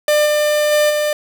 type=tone with level steps; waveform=45% pulse; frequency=598 Hz; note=D5; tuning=31 cents sharp; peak=-11 / -13 / -11 / -15 dBFS; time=0.08-1.13 s; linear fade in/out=2 ms; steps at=0.25 / 0.71 / 0.89 s; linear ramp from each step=20 ms; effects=none